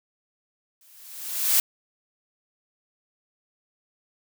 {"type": "noise with exponential growth", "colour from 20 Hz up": "blue", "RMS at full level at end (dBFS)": -17, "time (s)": [0.81, 1.6], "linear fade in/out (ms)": 2, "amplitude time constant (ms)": 170, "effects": []}